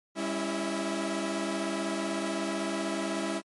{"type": "tone cluster", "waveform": "sawtooth", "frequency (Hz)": [200.2, 278, 331, 646], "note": ["G3", "C#4", "E4", "E5"], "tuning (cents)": [37, 5, 7, -35], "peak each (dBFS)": [-31, -33, -29, -34], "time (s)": [0.15, 3.42], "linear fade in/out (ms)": 50, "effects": ["MP3 48 kbps"]}